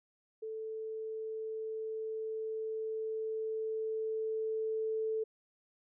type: tone with level ramp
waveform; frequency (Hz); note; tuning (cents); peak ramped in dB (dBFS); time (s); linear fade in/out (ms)
sine; 440; A4; 0; -38 to -31; 0.42-5.24; 10
effects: none